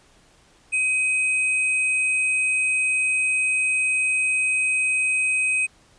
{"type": "tone pair together", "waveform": "sine", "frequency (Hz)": [2520, 8481], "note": ["D#7", "C9"], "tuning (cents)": [21, 22], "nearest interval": "octave + major sixth", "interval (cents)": 2101, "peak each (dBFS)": [-19, -29], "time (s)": [0.72, 5.67], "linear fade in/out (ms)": 20, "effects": ["pink hiss -56 dBFS RMS until 5.98 s", "resampled to 22050 Hz"]}